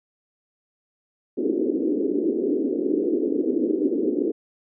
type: band-pass noise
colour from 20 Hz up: pink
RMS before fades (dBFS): -23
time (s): 1.37-4.32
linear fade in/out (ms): 10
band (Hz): 260 to 430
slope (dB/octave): 48
effects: none